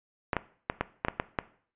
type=clicks; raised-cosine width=0.5 ms; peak=-11 dBFS; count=8; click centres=0.332 / 0.367 / 0.699 / 0.81 / 1.049 / 1.084 / 1.199 / 1.388 s; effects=noise-tail reverb RT60 0.5 s tail -17 dB re dry + resampled to 8000 Hz